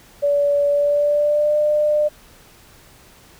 sine tone with pitch glide, 574 to 599.4 Hz, D5 to D5, -40 to +35 cents, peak -14 dBFS, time 0.22-2.09 s, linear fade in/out 20 ms, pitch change +75 cents, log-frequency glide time 0.67-1.57 s, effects pink hiss -48 dBFS RMS until 3.39 s

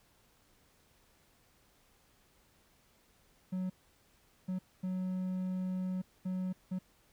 triangle tone bursts at uneven times, 185 Hz, F#3, in tune, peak -31 dBFS, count 5, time 3.52-3.7 / 4.48-4.59 / 4.83-6.02 / 6.25-6.53 / 6.71-6.79 s, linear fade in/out 10 ms, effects pink hiss -68 dBFS RMS until 7.12 s

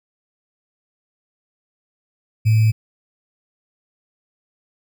sine tone with sample-and-hold, 110 Hz, A2, in tune, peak -11 dBFS, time 2.45-2.72 s, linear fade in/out 20 ms, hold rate 2450 Hz, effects none

